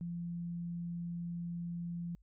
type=tone; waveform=sine; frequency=171.7 Hz; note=F3; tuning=29 cents flat; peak=-37 dBFS; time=0.01-2.15 s; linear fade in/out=0 ms; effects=added 50 Hz sine -62 dBFS peak until 2.22 s